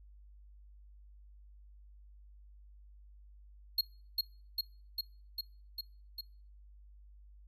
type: tone with echo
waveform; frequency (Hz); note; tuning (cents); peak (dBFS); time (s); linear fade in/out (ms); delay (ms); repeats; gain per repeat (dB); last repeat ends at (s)
square; 4284; C8; +40; -27; 3.78-3.81; 5; 400; 6; -2; 6.21
effects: noise-tail reverb RT60 0.5 s tail -25 dB re dry + added 50 Hz sine -54 dBFS peak until 7.47 s